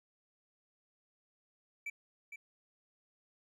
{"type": "tone with echo", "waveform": "triangle", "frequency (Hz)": 2319, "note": "D7", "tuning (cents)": -22, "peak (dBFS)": -36, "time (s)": [1.86, 1.9], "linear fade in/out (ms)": 5, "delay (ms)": 460, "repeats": 1, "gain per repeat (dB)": -7, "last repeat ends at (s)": 2.36, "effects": []}